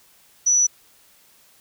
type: tone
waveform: sine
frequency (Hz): 5920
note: F#8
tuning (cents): 0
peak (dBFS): -14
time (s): 0.46-0.67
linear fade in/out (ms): 10
effects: white hiss -55 dBFS RMS until 1.6 s